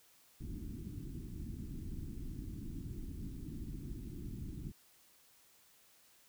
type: low-pass noise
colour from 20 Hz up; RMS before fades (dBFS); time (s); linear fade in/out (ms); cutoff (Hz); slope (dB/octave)
pink; -44; 0.4-4.72; 10; 330; 48
effects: white hiss -66 dBFS RMS until 6.28 s